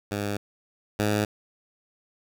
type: tone pair in turn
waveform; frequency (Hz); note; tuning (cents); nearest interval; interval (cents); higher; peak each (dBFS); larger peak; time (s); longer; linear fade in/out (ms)
10% pulse; 102.1 / 105.03; G#2 / G#2; -29 / +20; unison; 49; second; -19 / -14; second; 0.11-0.37 / 0.99-1.25; neither; 5
effects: none